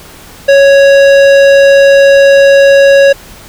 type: tone with tanh clipping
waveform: sine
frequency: 554.4 Hz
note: C#5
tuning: in tune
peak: -3 dBFS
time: 0.48-3.13 s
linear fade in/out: 10 ms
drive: 16 dB
effects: pink hiss -33 dBFS RMS until 3.48 s